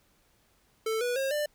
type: tone with pitch steps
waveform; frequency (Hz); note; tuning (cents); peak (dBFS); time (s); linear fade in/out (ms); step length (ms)
square; 442.5 / 488.2 / 538.5 / 594.1; A4 / B4 / C5 / D5; +10 / -20 / +50 / +20; -28; 0.86-1.46; 5; 150
effects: pink hiss -67 dBFS RMS until 1.54 s